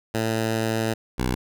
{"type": "tone pair in turn", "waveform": "10% pulse", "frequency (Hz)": [112, 62.68], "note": ["A2", "B1"], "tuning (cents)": [31, 26], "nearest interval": "minor seventh", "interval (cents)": 1005, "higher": "first", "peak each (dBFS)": -14, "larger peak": "neither", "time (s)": [[0.14, 0.94], [1.18, 1.35]], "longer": "first", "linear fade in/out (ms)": 10, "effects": []}